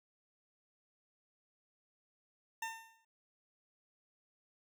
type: tone with exponential decay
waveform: 20% pulse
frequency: 903 Hz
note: A5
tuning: 45 cents sharp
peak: -31 dBFS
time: 2.62-3.05 s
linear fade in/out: 5 ms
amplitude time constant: 93 ms
effects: none